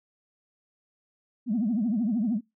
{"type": "tone with vibrato", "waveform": "sine", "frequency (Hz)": 223.7, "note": "A3", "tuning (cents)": 29, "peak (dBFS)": -22, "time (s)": [1.46, 2.41], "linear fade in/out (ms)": 50, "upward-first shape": "triangle", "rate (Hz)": 13, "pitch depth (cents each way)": 250, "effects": ["noise-tail reverb RT60 0.2 s tail -23 dB re dry", "tanh soft clip ceiling -19 dBFS"]}